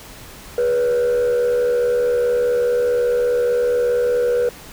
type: tone with frequency modulation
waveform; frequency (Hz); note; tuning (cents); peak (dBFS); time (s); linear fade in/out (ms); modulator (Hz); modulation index
sine; 486.4; B4; -26; -12; 0.58-4.49; 2; 75.2; 0.42
effects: tanh soft clip ceiling -14 dBFS + pink hiss -39 dBFS RMS until 4.72 s